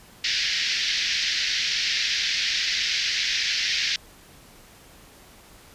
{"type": "band-pass noise", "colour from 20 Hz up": "white", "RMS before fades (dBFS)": -25, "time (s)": [0.24, 3.96], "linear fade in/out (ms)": 2, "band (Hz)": [1700, 5500], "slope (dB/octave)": 48, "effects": ["pink hiss -50 dBFS RMS until 5.74 s", "resampled to 32000 Hz"]}